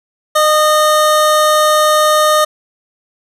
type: tone pair together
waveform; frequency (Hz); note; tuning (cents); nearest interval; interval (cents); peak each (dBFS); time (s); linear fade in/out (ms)
square; 611 / 1231.2; D#5 / D#6; -32 / -19; octave; 1213; -12; 0.35-2.45; 10
effects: resampled to 32000 Hz + 7-bit